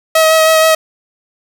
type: tone with vibrato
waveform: sawtooth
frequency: 638 Hz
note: D#5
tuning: 43 cents sharp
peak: -3 dBFS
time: 0.15-0.75 s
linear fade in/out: 5 ms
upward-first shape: sine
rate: 6.3 Hz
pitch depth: 14 cents each way
effects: 7-bit